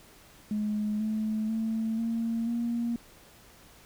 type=tone with pitch steps; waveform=sine; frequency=211 / 216.8 / 222.8 / 228.9 / 235.2 Hz; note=G#3 / A3 / A3 / A#3 / A#3; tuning=+28 / -25 / +22 / -31 / +16 cents; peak=-26 dBFS; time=0.51-2.96 s; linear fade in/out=2 ms; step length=490 ms; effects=tanh soft clip ceiling -22 dBFS + pink hiss -55 dBFS RMS until 3.85 s